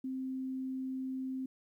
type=tone; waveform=sine; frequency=261.6 Hz; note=C4; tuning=in tune; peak=-35 dBFS; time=0.04-1.46 s; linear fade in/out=5 ms; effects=12-bit